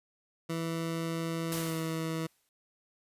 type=tone with pitch glide; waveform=20% pulse; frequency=164.81 to 161.79 Hz; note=E3 to E3; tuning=0 to -32 cents; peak=-27 dBFS; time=0.49-2.27 s; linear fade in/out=10 ms; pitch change=-32 cents; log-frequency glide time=1.57-1.75 s
type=noise with exponential decay; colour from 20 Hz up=white; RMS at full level=-36 dBFS; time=1.52-2.49 s; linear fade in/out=1 ms; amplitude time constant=210 ms
effects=resampled to 32000 Hz